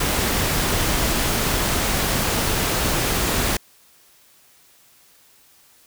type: noise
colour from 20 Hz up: pink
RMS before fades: -21 dBFS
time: 0-3.57 s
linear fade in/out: 5 ms
effects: white hiss -54 dBFS RMS until 5.86 s